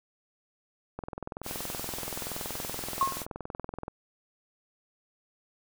click train, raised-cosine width 1 ms, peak -22 dBFS, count 62, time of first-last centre 0.99-3.881 s, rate 21.1 Hz
white noise, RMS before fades -38 dBFS, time 1.43-3.26 s, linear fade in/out 50 ms
sine tone with exponential decay, 1079 Hz, C#6, 47 cents flat, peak -19 dBFS, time 3.01-3.25 s, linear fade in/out 2 ms, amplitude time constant 51 ms
effects none

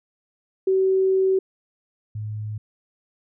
sine tone pair in turn, 380.5 / 106.77 Hz, F#4 / G#2, +48 / +48 cents, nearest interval octave + minor seventh, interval 2200 cents, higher first, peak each -16 / -27 dBFS, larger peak first, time 0.67-1.39 / 2.15-2.58 s, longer first, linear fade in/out 5 ms, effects none

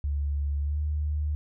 sine tone with pitch glide, 71.7 to 74.87 Hz, D2 to D2, -41 to +34 cents, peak -25 dBFS, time 0.04-1.35 s, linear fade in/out 0 ms, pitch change +75 cents, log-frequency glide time 0.61-0.79 s, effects none

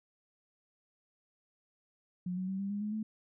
sine tone with pitch steps, 180 / 185.7 / 191.59 / 197.66 / 203.9 / 210.4 / 217 Hz, F#3 / F#3 / G3 / G3 / G#3 / G#3 / A3, -47 / +7 / -39 / +15 / -32 / +23 / -24 cents, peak -33 dBFS, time 2.26-3.03 s, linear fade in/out 5 ms, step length 110 ms, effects none

